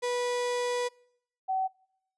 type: tone pair in turn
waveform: 35% pulse / sine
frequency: 489.5 / 759.3 Hz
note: B4 / F#5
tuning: -15 / +45 cents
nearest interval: minor sixth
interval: 760 cents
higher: second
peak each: -26 dBFS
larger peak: neither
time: 0.02-0.89 / 1.48-1.68 s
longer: first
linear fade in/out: 20 ms
effects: noise-tail reverb RT60 0.7 s tail -25 dB re dry + resampled to 22050 Hz